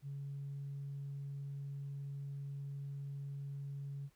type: tone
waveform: sine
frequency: 140 Hz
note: C#3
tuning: 18 cents sharp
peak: -40 dBFS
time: 0.02-4.1 s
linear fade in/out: 50 ms
effects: tanh soft clip ceiling -37 dBFS + pink hiss -74 dBFS RMS until 4.15 s